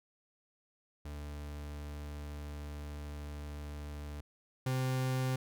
40% pulse tone pair in turn, 73.42 / 129.65 Hz, D2 / C3, 0 / -15 cents, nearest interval minor seventh, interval 985 cents, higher second, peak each -40 / -30 dBFS, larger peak second, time 1.05-4.21 / 4.66-5.36 s, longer first, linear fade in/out 5 ms, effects none

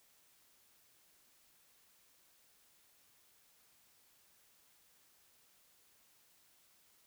silence, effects white hiss -69 dBFS RMS until 7.06 s

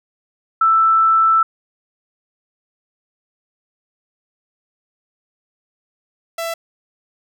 sine / sawtooth tone pair in turn, 1324 / 666 Hz, E6 / E5, +7 / +18 cents, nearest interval octave, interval 1189 cents, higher first, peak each -10 / -18 dBFS, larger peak first, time 0.61-1.43 / 6.38-6.54 s, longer first, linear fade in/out 5 ms, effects none

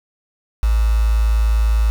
sine tone with quantisation, 55 Hz, A1, in tune, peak -12 dBFS, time 0.63-1.9 s, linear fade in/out 0 ms, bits 5, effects none

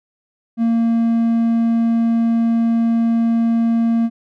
triangle tone, 230 Hz, A#3, 23 cents flat, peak -11 dBFS, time 0.57-4.1 s, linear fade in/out 50 ms, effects none

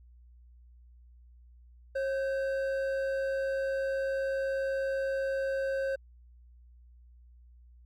triangle tone pair together, 540.8 / 1542 Hz, C#5 / G6, -43 / -29 cents, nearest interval octave + tritone, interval 1814 cents, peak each -27 / -38 dBFS, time 1.95-5.96 s, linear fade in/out 10 ms, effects added 60 Hz sine -53 dBFS peak until 7.85 s

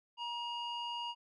square tone with low-pass filter, 950 Hz, A#5, 33 cents sharp, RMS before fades -40 dBFS, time 0.17-1.15 s, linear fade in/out 50 ms, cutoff 3500 Hz, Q 5.4, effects none

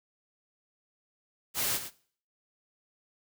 white noise with echo, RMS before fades -30 dBFS, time 1.54-1.8 s, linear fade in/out 50 ms, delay 110 ms, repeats 1, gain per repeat -10 dB, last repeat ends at 1.91 s, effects noise-tail reverb RT60 0.5 s tail -19 dB re dry

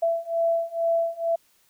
sine beating tone pair, 667 / 669.2 Hz, E5 / E5, +20 / +26 cents, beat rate 2.2 Hz, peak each -25 / -24 dBFS, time 0.02-1.36 s, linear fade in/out 10 ms, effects white hiss -63 dBFS RMS until 1.69 s

